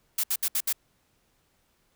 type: noise bursts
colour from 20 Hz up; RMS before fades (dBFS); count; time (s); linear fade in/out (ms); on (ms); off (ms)
blue; -26; 5; 0.18-0.728; 5; 56; 67
effects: pink hiss -69 dBFS RMS until 1.95 s